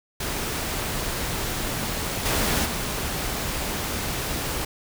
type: noise with level steps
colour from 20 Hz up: pink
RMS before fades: -28 / -23 / -28 dBFS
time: 0.2-4.65 s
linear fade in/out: 5 ms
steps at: 2.25 / 2.65 s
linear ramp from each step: 10 ms
effects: none